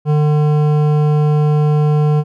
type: tone with hard clipping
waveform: triangle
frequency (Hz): 150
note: D3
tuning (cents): +37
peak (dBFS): -12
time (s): 0.05-2.24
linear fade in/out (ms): 50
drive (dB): 16
effects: none